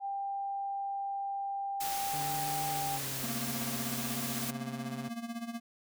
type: tone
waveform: sine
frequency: 793 Hz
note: G5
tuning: 20 cents sharp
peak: -33 dBFS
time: 0-3 s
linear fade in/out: 50 ms
type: noise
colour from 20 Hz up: white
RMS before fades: -38 dBFS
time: 1.8-4.51 s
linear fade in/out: 10 ms
type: tone with pitch glide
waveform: sawtooth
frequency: 146.83 to 133.1 Hz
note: D3 to C3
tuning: 0 to +30 cents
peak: -37 dBFS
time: 2.13-5.09 s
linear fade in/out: 10 ms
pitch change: -170 cents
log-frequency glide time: 2.75-3.14 s
type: tone with tremolo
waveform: square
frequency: 232.8 Hz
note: A#3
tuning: 2 cents flat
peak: -35 dBFS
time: 3.23-5.6 s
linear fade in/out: 10 ms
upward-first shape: sine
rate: 16 Hz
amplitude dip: 75%
effects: none